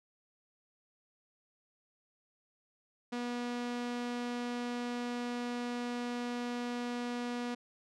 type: tone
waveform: sawtooth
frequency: 242.3 Hz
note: B3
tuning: 33 cents flat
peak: -31 dBFS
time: 3.12-7.55 s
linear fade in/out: 10 ms
effects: low-pass 6000 Hz 12 dB/octave